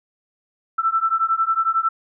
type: beating tone pair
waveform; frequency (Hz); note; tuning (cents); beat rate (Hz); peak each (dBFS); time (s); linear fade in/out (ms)
sine; 1325 / 1336; E6 / E6; +9 / +23; 11; -20; 0.78-1.89; 10
effects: none